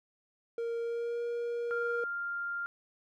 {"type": "tone with pitch glide", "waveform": "triangle", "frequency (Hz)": [465.2, 473.3], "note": ["A#4", "A#4"], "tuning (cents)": [-4, 26], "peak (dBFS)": -30, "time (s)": [0.58, 2.04], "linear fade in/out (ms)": 2, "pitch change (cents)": 30, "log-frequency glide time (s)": [0.8, 1.22]}
{"type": "tone", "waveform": "sine", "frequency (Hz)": 1396.9, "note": "F6", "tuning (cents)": 0, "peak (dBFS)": -33, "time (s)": [1.71, 2.66], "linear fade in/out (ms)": 0}
{"effects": []}